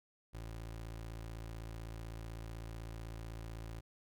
25% pulse tone, 55.9 Hz, A1, 28 cents sharp, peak -40 dBFS, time 0.33-3.81 s, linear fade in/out 20 ms, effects none

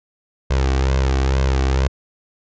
sawtooth tone with flanger, 66.3 Hz, C2, 23 cents sharp, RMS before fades -17 dBFS, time 0.5-1.88 s, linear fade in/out 10 ms, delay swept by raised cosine 1.9 to 2.67 ms, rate 2.2 Hz, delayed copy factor +0.6, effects resampled to 16000 Hz

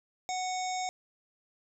harmonic tone with a mistuned harmonic, 740 Hz, F#5, in tune, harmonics 1 / 3 / 5 / 7 / 9 / 10, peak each -32 / -41 / -44 / -45 / -43 / -45 dBFS, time 0.29-0.89 s, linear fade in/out 0 ms, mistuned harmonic 7, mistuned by +56 cents, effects none

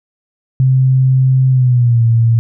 sine tone with pitch glide, 130.81 to 115.2 Hz, C3 to A#2, 0 to -20 cents, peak -7 dBFS, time 0.6-2.39 s, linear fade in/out 0 ms, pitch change -220 cents, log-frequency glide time 1.5-2.04 s, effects none

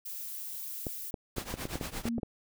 violet noise, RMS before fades -40 dBFS, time 0.05-1.11 s, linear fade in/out 10 ms
clicks, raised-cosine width 2 ms, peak -21 dBFS, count 10, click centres 0.868 / 1.142 / 1.383 / 1.54 / 1.654 / 1.756 / 1.812 / 2.055 / 2.182 / 2.232 s
pink noise with tremolo, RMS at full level -36 dBFS, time 1.36-2.09 s, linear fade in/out 5 ms, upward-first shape triangle, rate 8.6 Hz, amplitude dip 90%
sine tone, 233.1 Hz, A#3, in tune, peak -30 dBFS, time 2.05-2.2 s, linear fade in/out 10 ms
effects none

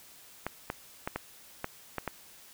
clicks, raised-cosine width 0.5 ms, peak -17 dBFS, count 7, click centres 0.466 / 0.701 / 1.075 / 1.16 / 1.644 / 1.983 / 2.077 s, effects white hiss -54 dBFS RMS until 2.53 s

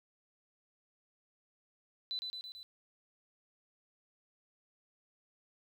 sine tone with echo, 4000 Hz, B7, 21 cents sharp, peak -35 dBFS, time 2.11-2.19 s, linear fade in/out 0 ms, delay 110 ms, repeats 4, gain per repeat -3 dB, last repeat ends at 2.63 s, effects 11-bit

